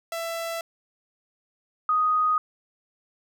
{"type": "tone pair in turn", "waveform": ["sawtooth", "sine"], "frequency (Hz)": [666, 1246], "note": ["E5", "D#6"], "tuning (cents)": [18, 2], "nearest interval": "major seventh", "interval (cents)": 1084, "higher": "second", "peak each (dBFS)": [-25, -19], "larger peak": "second", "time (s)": [[0.12, 0.61], [1.89, 2.38]], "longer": "neither", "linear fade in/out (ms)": 2, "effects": []}